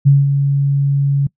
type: tone with ADSR envelope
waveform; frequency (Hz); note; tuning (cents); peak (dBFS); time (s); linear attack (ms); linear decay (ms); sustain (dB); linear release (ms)
sine; 140; C#3; +18; -4; 0.05-1.27; 22; 190; -7; 6
effects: noise-tail reverb RT60 0.1 s tail -23 dB re dry